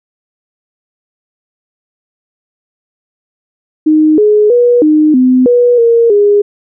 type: tone with pitch steps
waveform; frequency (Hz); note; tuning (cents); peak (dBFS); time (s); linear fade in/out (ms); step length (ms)
sine; 309.4 / 421.1 / 484.2 / 306.4 / 254.9 / 486.1 / 465 / 410.3; D#4 / G#4 / B4 / D#4 / C4 / B4 / A#4 / G#4; -10 / +24 / -34 / -27 / -45 / -28 / -4 / -21; -4; 3.86-6.42; 10; 320
effects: none